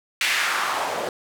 white noise with band-pass filter sweep, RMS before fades -24 dBFS, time 0.21-1.09 s, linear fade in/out 2 ms, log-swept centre 2500 to 510 Hz, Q 1.8, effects none

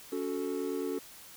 triangle chord, F# minor, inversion second, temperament equal with one note detuned, 281.4 / 370 / 440 Hz, C#4 / F#4 / A4, +26 / 0 / 0 cents, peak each -34 dBFS, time 0.12-0.99 s, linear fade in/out 5 ms, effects white hiss -51 dBFS RMS until 1.36 s

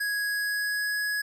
square tone with pitch glide, 1662 to 1676.5 Hz, G#6 to G#6, +1 to +16 cents, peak -27 dBFS, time 0-1.22 s, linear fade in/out 10 ms, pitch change +15 cents, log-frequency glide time 0.27-1.02 s, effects none

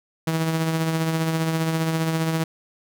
sawtooth tone with tremolo, 161.7 Hz, E3, 33 cents flat, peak -15 dBFS, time 0.27-2.44 s, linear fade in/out 5 ms, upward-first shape triangle, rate 15 Hz, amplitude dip 45%, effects none

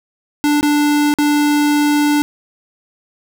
square tone with dropouts, 294.1 Hz, D4, 3 cents sharp, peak -12 dBFS, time 0.44-2.22 s, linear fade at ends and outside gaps 0 ms, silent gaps 0.61-0.629 / 1.139-1.186 s, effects none

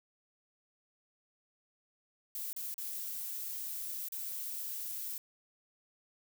violet noise with dropouts, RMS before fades -40 dBFS, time 2.35-5.18 s, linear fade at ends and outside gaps 2 ms, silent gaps 2.53-2.563 / 2.742-2.78 / 4.086-4.121 s, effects none

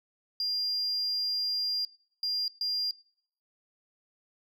sine tone bursts at uneven times, 4800 Hz, D8, 37 cents sharp, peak -26 dBFS, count 3, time 0.4-1.85 / 2.23-2.48 / 2.61-2.91 s, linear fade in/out 2 ms, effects noise-tail reverb RT60 0.6 s tail -24 dB re dry + tanh soft clip ceiling -25 dBFS

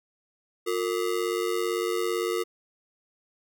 square ring-modulated tone, 407.2 Hz, G#4, 34 cents flat, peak -23 dBFS, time 0.66-2.44 s, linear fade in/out 20 ms, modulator 48.9 Hz, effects none

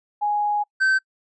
sine / triangle tone pair in turn, 830.6 / 1544.6 Hz, G#5 / G6, 0 / -26 cents, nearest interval major seventh, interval 1074 cents, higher second, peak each -19 / -14 dBFS, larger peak second, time 0.21-0.64 / 0.8-0.99 s, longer first, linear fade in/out 20 ms, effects noise-tail reverb RT60 0.1 s tail -26 dB re dry + resampled to 22050 Hz

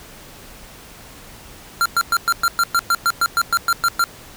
square tone bursts, 1379 Hz, F6, 22 cents flat, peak -14 dBFS, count 15, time 1.81-4.04 s, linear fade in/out 0 ms, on 46 ms, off 110 ms, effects pink hiss -41 dBFS RMS until 4.36 s

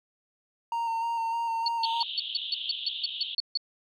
triangle tone with vibrato, 920 Hz, A#5, 23 cents flat, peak -25 dBFS, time 0.72-2.03 s, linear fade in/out 2 ms, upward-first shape square, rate 3.3 Hz, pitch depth 17 cents each way
sine tone bursts, 4437 Hz, C#8, 1 cent sharp, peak -24 dBFS, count 12, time 1.66-3.574 s, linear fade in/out 2 ms, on 22 ms, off 150 ms
white band-pass noise, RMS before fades -36 dBFS, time 1.83-3.35 s, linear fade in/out 5 ms, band 2900 to 3700 Hz, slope 96 dB/octave
effects none

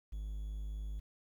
triangle tone with quantisation, 51.91 Hz, G#1, in tune, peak -36 dBFS, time 0.12-1 s, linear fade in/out 10 ms, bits 11, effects none

